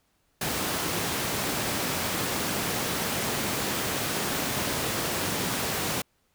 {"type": "high-pass noise", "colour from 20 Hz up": "pink", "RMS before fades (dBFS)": -29, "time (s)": [0.41, 6.02], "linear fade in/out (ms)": 5, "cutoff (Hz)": 120, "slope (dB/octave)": 12, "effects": ["pink hiss -70 dBFS RMS until 6.34 s"]}